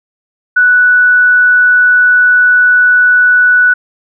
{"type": "tone", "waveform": "sine", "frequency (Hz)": 1480, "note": "F#6", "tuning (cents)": 0, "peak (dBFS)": -4, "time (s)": [0.56, 3.74], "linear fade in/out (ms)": 10, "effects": []}